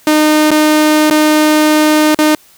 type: tone with dropouts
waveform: sawtooth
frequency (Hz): 305.9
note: D#4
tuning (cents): -29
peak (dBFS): -3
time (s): 0.07-2.35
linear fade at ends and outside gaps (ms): 2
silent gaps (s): 0.507-0.514 / 1.1-1.108 / 2.147-2.188
effects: white hiss -45 dBFS RMS until 2.57 s